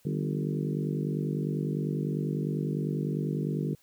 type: harmonic tone with a mistuned harmonic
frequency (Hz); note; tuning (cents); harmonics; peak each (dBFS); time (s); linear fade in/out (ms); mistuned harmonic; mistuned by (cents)
50; G1; +35; 3 / 4 / 5 / 6 / 7 / 8 / 9; -30 / -35 / -37 / -38 / -38 / -39 / -42; 0.05-3.75; 5; 4; -62
effects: white hiss -64 dBFS RMS until 3.82 s